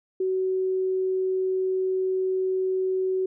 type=tone; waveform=sine; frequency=375.5 Hz; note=F#4; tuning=26 cents sharp; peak=-22 dBFS; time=0.2-3.26 s; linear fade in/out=5 ms; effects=none